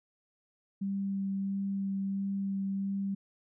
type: tone with vibrato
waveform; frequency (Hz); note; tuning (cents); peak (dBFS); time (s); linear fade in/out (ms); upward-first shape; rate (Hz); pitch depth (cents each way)
sine; 196; G3; 0; -30; 0.81-3.15; 10; sine; 1.5; 9
effects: none